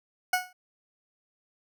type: tone with exponential decay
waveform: 20% pulse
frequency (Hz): 733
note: F#5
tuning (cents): -16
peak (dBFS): -15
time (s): 0.33-0.53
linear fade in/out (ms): 5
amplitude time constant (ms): 42
effects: none